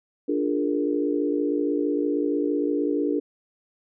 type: chord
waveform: sine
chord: Bb dominant seventh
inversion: first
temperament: equal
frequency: 293.7 / 349.2 / 415.3 / 466.2 Hz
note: D4 / F4 / Ab4 / Bb4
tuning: 0 / 0 / 0 / 0 cents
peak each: -24 / -29 / -28 / -29 dBFS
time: 0.28-3.2 s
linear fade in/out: 10 ms
effects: none

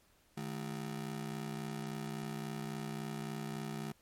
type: ring-modulated tone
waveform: 35% pulse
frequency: 182.4 Hz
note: F#3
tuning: 24 cents flat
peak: -34 dBFS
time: 0.37-3.92 s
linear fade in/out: 5 ms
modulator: 31.8 Hz
effects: pink hiss -69 dBFS RMS until 4.01 s + MP3 64 kbps

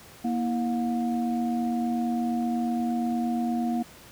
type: tone cluster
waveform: sine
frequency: 236.8 / 325.3 / 717 Hz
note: A#3 / E4 / F5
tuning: +27 / -23 / +45 cents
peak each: -25 / -34 / -32 dBFS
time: 0.24-3.83 s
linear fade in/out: 10 ms
effects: pink hiss -49 dBFS RMS until 4.11 s + high-pass 60 Hz 12 dB/octave

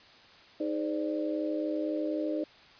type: harmonic tone with a mistuned harmonic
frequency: 103.83 Hz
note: G#2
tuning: in tune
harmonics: 3 / 4 / 5 / 6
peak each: -31 / -40 / -37 / -35 dBFS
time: 0.6-2.44 s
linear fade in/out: 5 ms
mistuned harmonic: 6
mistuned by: -91 cents
effects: white hiss -55 dBFS RMS until 2.79 s + resampled to 11025 Hz

